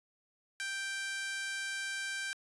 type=tone with high-pass filter; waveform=5% pulse; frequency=784 Hz; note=G5; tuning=in tune; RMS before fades=-38 dBFS; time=0.6-2.33 s; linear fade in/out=0 ms; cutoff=1700 Hz; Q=6.6; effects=resampled to 24000 Hz

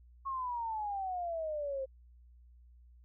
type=exponential sweep; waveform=sine; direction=down; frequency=1100 to 523.3 Hz; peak=-34 dBFS; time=0.25-1.86 s; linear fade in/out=20 ms; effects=added 60 Hz sine -56 dBFS peak until 3.04 s

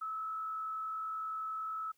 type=tone with frequency modulation; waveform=sine; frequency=1300 Hz; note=E6; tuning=24 cents flat; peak=-36 dBFS; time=0.01-1.92 s; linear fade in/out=10 ms; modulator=50.7 Hz; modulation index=0.4; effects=white hiss -75 dBFS RMS until 1.97 s

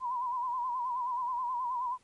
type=tone with vibrato; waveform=sine; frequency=991 Hz; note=B5; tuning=6 cents sharp; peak=-30 dBFS; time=0-1.98 s; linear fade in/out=50 ms; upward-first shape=sine; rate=9.4 Hz; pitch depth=80 cents each way; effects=pink hiss -67 dBFS RMS until 2.03 s + MP3 48 kbps

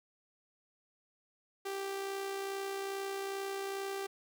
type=tone with amplitude modulation; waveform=sawtooth; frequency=392 Hz; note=G4; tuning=in tune; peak=-31 dBFS; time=1.65-4.07 s; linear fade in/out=10 ms; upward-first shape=sine; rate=62.4 Hz; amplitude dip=35%; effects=none

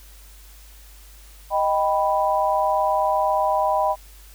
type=chord; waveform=sine; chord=Eb augmented; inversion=none; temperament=equal; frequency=622.3 / 784 / 987.8 Hz; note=Eb5 / G5 / B5; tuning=0 / 0 / 0 cents; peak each=-22 dBFS; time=1.5-3.96 s; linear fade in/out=50 ms; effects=added 50 Hz sine -44 dBFS peak until 4.34 s + white hiss -50 dBFS RMS until 4.34 s

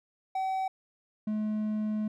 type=tone pair in turn; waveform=triangle; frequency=762 / 213.8 Hz; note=G5 / A3; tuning=-49 / -49 cents; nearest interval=octave + minor seventh; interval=2200 cents; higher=first; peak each=-26 dBFS; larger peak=neither; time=0.35-0.68 / 1.27-2.08 s; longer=second; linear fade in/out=5 ms; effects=none

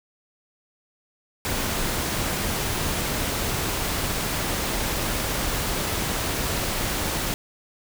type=noise; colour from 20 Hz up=pink; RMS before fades=-26 dBFS; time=1.45-7.34 s; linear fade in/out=0 ms; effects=none

